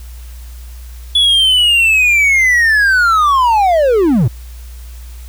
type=linear sweep; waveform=triangle; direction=down; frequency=3427 to 98 Hz; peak=-6 dBFS; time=1.15-4.28 s; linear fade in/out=5 ms; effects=added 60 Hz sine -28 dBFS peak until 5.28 s + white hiss -43 dBFS RMS until 5.28 s